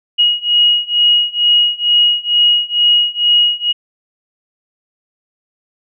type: beating tone pair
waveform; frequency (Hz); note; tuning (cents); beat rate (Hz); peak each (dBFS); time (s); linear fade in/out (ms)
sine; 2890 / 2892.2; F#7 / F#7; -41 / -40; 2.2; -13 / -12; 0.18-3.73; 20
effects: none